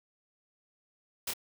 white noise with echo, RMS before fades -34 dBFS, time 1.27-1.31 s, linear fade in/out 5 ms, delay 26 ms, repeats 1, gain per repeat -3 dB, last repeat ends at 1.336 s, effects none

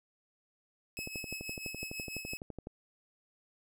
sawtooth tone with tremolo, 2579 Hz, E7, 39 cents flat, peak -34 dBFS, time 0.97-2.37 s, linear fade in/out 0 ms, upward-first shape triangle, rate 6.1 Hz, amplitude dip 65%
click train, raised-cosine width 2 ms, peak -28 dBFS, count 21, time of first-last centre 0.99-2.671 s, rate 11.9 Hz
effects none

